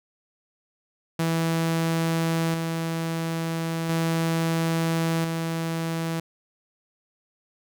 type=tone with tremolo; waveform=sawtooth; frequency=164.3 Hz; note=E3; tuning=5 cents flat; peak=-18 dBFS; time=1.19-6.2 s; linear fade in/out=5 ms; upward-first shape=square; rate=0.37 Hz; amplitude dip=35%; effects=none